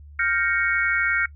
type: chord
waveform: sine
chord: G half-diminished seventh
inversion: third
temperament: equal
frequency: 1396.9 / 1568 / 1864.7 / 2217 Hz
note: F6 / G6 / Bb6 / Db7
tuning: 0 / 0 / 0 / 0 cents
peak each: -24 / -26 / -26 / -24 dBFS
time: 0.19-1.26 s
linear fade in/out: 5 ms
effects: noise-tail reverb RT60 0.1 s tail -22 dB re dry + added 73 Hz sine -41 dBFS peak until 1.35 s